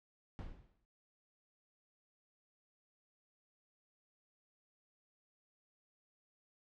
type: noise with exponential decay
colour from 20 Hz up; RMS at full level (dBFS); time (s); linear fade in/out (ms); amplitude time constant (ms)
brown; -42; 0.39-0.85; 0; 99
effects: low-pass 4000 Hz 12 dB/octave